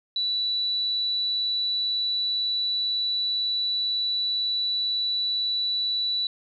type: tone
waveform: sine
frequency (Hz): 3951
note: B7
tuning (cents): 0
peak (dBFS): -23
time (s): 0.16-6.27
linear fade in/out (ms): 2
effects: none